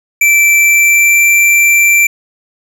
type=tone with pitch glide; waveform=square; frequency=2333 to 2349 Hz; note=D7 to D7; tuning=-12 to 0 cents; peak=-6 dBFS; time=0.21-2.07 s; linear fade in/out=5 ms; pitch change=+12 cents; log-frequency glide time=0.57-1.25 s; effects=none